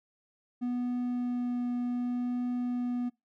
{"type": "tone with vibrato", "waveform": "triangle", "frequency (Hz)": 245.1, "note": "B3", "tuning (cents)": -13, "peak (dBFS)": -27, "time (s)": [0.61, 3.1], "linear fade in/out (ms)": 20, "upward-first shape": "triangle", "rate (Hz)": 0.67, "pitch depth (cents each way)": 8, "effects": ["noise-tail reverb RT60 0.2 s tail -23 dB re dry"]}